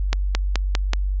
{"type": "accelerating click train", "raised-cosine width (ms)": 0.2, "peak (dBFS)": -4, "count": 5, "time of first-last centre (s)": [0.13, 0.934], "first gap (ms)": 220, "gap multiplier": 0.94, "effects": ["added 48 Hz sine -19 dBFS peak until 1.2 s", "resampled to 16000 Hz"]}